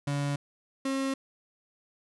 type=tone pair in turn; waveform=35% pulse; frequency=142.7 / 269.4 Hz; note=D3 / C#4; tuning=-49 / -49 cents; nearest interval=major seventh; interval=1100 cents; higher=second; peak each=-26 dBFS; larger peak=neither; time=0.07-0.36 / 0.85-1.14 s; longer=neither; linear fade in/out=5 ms; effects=resampled to 24000 Hz